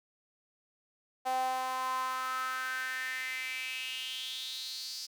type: tone with high-pass filter sweep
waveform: sawtooth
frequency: 258.2 Hz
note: C4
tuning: 23 cents flat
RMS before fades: -36 dBFS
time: 1.25-5.07 s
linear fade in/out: 20 ms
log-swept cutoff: 720 to 5000 Hz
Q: 6
effects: none